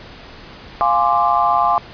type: chord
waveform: sine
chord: D half-diminished seventh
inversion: first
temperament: equal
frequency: 698.5 / 830.6 / 1046.5 / 1174.7 Hz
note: F5 / Ab5 / C6 / D6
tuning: 0 / 0 / 0 / 0 cents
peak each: -18 dBFS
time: 0.81-1.78 s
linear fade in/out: 0 ms
effects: pink hiss -38 dBFS RMS until 1.93 s + resampled to 11025 Hz